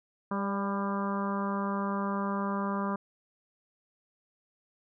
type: harmonic tone with a mistuned harmonic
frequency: 199.1 Hz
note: G3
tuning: 27 cents sharp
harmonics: 1 / 2 / 3 / 4 / 5 / 6 / 7 / 8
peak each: -31 / -39 / -39 / -44 / -36 / -37 / -45 / -47 dBFS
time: 0.31-2.96 s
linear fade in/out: 5 ms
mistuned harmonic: 3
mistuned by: -22 cents
effects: none